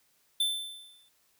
square tone with exponential decay, 3538 Hz, A7, 9 cents sharp, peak -24 dBFS, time 0.4-1.09 s, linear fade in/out 5 ms, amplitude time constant 150 ms, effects white hiss -69 dBFS RMS until 1.39 s

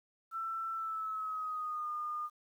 sine tone with pitch glide, 1335 to 1217.1 Hz, E6 to D#6, +22 to -39 cents, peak -35 dBFS, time 0.31-2.3 s, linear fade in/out 50 ms, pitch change -161 cents, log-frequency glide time 0.74-1.89 s, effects 11-bit

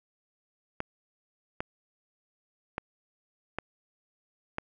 clicks, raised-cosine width 0.5 ms, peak -16 dBFS, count 5, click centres 0.804 / 1.605 / 2.781 / 3.586 / 4.584 s, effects none

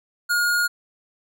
square tone, 1431 Hz, F6, 42 cents sharp, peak -19 dBFS, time 0.29-0.68 s, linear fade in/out 20 ms, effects none

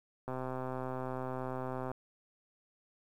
click train, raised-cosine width 1 ms, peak -25 dBFS, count 212, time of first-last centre 0.28-1.916 s, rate 129 Hz, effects 10-bit

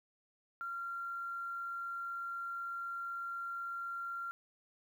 sine tone with quantisation, 1379 Hz, F6, 22 cents flat, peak -38 dBFS, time 0.61-4.31 s, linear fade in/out 0 ms, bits 11, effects none

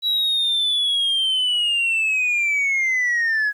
sine linear sweep, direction down, 3914 to 1661.2 Hz, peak -15 dBFS, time 0.02-3.53 s, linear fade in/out 50 ms, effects tanh soft clip ceiling -16 dBFS + 9-bit

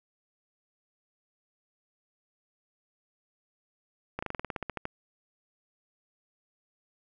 slowing click train, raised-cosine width 0.5 ms, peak -18 dBFS, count 13, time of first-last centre 4.19-4.854 s, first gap 35 ms, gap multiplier 1.08, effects none

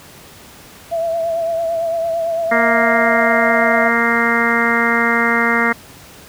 sine tone with vibrato, 665 Hz, E5, 15 cents sharp, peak -16 dBFS, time 0.91-3.9 s, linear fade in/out 20 ms, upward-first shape triangle, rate 8.9 Hz, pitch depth 42 cents each way
harmonic tone, 233.1 Hz, A#3, in tune, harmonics 1 / 2 / 3 / 4 / 5 / 6 / 7 / 8 / 9, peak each -20 / -22 / -25 / -24 / -22 / -20 / -24 / -19 / -20 dBFS, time 2.51-5.73 s, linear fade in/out 10 ms
effects pink hiss -40 dBFS RMS until 6.28 s + high-pass 60 Hz 12 dB/octave

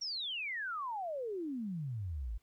sine exponential sweep, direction down, 5710 to 48.98 Hz, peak -36 dBFS, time 0.01-2.38 s, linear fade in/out 10 ms, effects pink hiss -75 dBFS RMS until 2.42 s

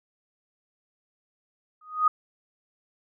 sine tone with exponential growth, 1244.5 Hz, D#6, in tune, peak -14 dBFS, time 1.81-2.08 s, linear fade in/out 5 ms, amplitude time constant 57 ms, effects none

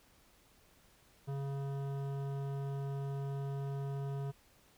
triangle tone with hard clipping, 138.59 Hz, C#3, in tune, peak -38 dBFS, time 1.27-4.32 s, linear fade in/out 20 ms, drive 18 dB, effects pink hiss -66 dBFS RMS until 4.77 s

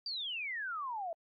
sine exponential sweep, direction down, 4778 to 644 Hz, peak -36 dBFS, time 0.06-1.13 s, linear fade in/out 2 ms, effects AAC 48 kbps

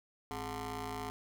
15% pulse ring-modulated tone, 155.8 Hz, D#3, 3 cents sharp, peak -29 dBFS, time 0.31-1.1 s, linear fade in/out 0 ms, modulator 574 Hz, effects none

